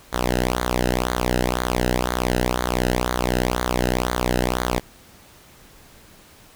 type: tone with flanger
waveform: sawtooth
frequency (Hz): 61.7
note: B1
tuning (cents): -1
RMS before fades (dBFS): -22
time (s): 0.12-4.8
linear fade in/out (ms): 20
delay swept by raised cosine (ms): 0.37 to 0.89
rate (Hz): 2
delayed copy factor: -0.85
effects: pink hiss -49 dBFS RMS until 6.55 s